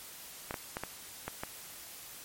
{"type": "clicks", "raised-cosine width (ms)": 0.5, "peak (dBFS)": -20, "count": 6, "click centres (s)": [0.509, 0.542, 0.769, 0.836, 1.28, 1.435], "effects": ["white hiss -48 dBFS RMS until 2.24 s", "MP3 64 kbps"]}